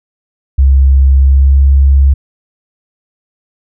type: tone with pitch glide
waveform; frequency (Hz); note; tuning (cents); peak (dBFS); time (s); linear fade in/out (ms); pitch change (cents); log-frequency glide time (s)
sine; 67.4 to 68.54; C#2 to C#2; -48 to -19; -3; 0.58-2.14; 10; +29; 1.2-1.59
effects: none